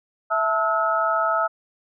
sine tone cluster, 658 / 880 / 1295 / 1438 Hz, E5 / A5 / E6 / F#6, -3 / 0 / -31 / -50 cents, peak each -24 / -27 / -21 / -29 dBFS, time 0.3-1.48 s, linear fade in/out 20 ms, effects none

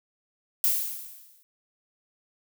violet noise with exponential decay, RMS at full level -21 dBFS, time 0.64-1.43 s, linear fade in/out 0 ms, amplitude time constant 170 ms, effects none

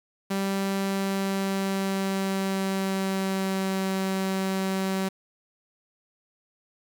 sawtooth tone with pitch glide, 195.2 to 191.18 Hz, G3 to G3, -7 to -43 cents, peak -21 dBFS, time 0.3-5.09 s, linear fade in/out 10 ms, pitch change -36 cents, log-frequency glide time 0.83-3.9 s, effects 8-bit

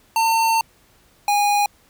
square tone pair in turn, 903 / 820.7 Hz, A5 / G#5, +45 / -21 cents, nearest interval major second, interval 166 cents, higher first, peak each -16 dBFS, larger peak neither, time 0.16-0.61 / 1.28-1.66 s, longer first, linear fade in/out 2 ms, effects pink hiss -56 dBFS RMS until 1.89 s

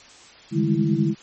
sine tone cluster, 144.5 / 158.6 / 200.8 / 210.6 / 330.5 Hz, D3 / D#3 / G3 / G#3 / E4, -28 / +33 / +42 / +24 / +5 cents, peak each -24 dBFS, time 0.51-1.15 s, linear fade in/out 50 ms, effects white hiss -47 dBFS RMS until 1.22 s + MP3 32 kbps

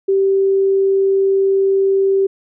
sine tone, 389.1 Hz, G4, 13 cents flat, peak -11 dBFS, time 0.08-2.27 s, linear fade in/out 10 ms, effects none

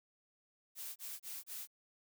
blue noise bursts, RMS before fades -45 dBFS, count 4, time 0.75-1.674 s, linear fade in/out 50 ms, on 210 ms, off 28 ms, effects none

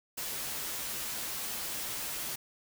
white noise with comb filter, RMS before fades -37 dBFS, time 0.17-2.36 s, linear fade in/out 10 ms, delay 11 ms, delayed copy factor -0.55, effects none

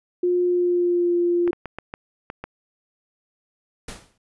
sine tone with pitch glide, 356.3 to 348 Hz, F4 to F4, +35 to -6 cents, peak -17 dBFS, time 0.23-1.51 s, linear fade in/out 5 ms, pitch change -41 cents, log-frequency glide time 0.44-1.15 s
clicks, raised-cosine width 0.5 ms, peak -17 dBFS, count 7, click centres 1.477 / 1.531 / 1.657 / 1.786 / 1.939 / 2.301 / 2.44 s
pink noise with exponential decay, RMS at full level -32 dBFS, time 3.88-4.18 s, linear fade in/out 5 ms, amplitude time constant 65 ms
effects resampled to 24000 Hz

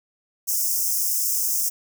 white high-pass noise, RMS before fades -23 dBFS, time 0.47-1.7 s, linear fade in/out 20 ms, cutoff 5200 Hz, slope 96 dB/octave, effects none

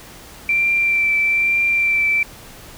sine tone with vibrato, 2349 Hz, D7, in tune, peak -14 dBFS, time 0.49-2.23 s, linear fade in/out 2 ms, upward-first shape triangle, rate 1.1 Hz, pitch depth 19 cents each way, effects pink hiss -40 dBFS RMS until 2.77 s

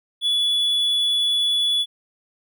triangle tone, 3421 Hz, A7, 49 cents flat, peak -16 dBFS, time 0.21-1.86 s, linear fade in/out 50 ms, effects none

